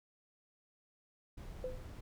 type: noise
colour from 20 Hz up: brown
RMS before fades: -47 dBFS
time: 1.37-2.01 s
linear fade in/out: 10 ms
type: tone with exponential decay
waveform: sine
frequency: 509 Hz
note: C5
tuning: 48 cents flat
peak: -34 dBFS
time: 1.64-1.89 s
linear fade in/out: 2 ms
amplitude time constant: 53 ms
effects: none